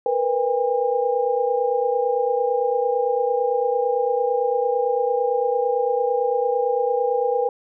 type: tone cluster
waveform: sine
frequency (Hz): 469.3 / 498.2 / 807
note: A#4 / B4 / G#5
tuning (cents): +12 / +15 / -50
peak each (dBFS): -23 / -21 / -24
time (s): 0.06-7.49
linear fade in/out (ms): 2
effects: none